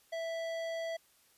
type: tone with hard clipping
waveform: sine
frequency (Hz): 659.3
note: E5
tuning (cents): 0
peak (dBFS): -37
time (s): 0.12-0.97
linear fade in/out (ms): 10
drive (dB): 14
effects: white hiss -67 dBFS RMS until 1.37 s + resampled to 32000 Hz